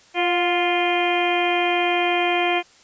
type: harmonic tone with a mistuned harmonic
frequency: 349.2 Hz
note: F4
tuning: in tune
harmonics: 1 / 2 / 3 / 4 / 5 / 6 / 7 / 8 / 9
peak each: -23 / -22 / -30 / -34 / -32 / -28 / -25 / -37 / -30 dBFS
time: 0.14-2.63 s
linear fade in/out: 50 ms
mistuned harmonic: 2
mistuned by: +30 cents
effects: white hiss -52 dBFS RMS until 2.83 s + resampled to 16000 Hz